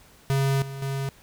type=tone with level steps; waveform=square; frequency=136.6 Hz; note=C#3; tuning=25 cents flat; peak=-21 / -34 / -27 dBFS; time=0.3-1.09 s; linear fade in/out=0 ms; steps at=0.62 / 0.82 s; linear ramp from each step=2 ms; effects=pink hiss -54 dBFS RMS until 1.22 s